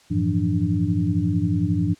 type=tone cluster; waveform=sine; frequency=93.7 / 108.6 / 164.7 / 175.8 / 294.1 Hz; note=F#2 / A2 / E3 / F3 / D4; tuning=+22 / -22 / -1 / +12 / +3 cents; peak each=-25 dBFS; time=0.1-1.95 s; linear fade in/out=20 ms; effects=white hiss -54 dBFS RMS until 1.99 s + low-pass 7000 Hz 12 dB/octave